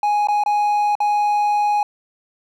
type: tone with dropouts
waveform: triangle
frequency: 830.6 Hz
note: G#5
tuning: in tune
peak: -13 dBFS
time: 0.03-1.83 s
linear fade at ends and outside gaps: 2 ms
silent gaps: 0.272-0.285 / 0.437-0.461 / 0.953-1.003 s
effects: none